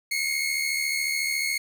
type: tone pair together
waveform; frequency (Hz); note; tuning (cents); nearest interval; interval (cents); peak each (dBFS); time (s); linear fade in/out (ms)
sawtooth; 2137 / 2211; C7 / C#7; +36 / -5; minor second; 59; -24; 0.11-1.58; 5
effects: none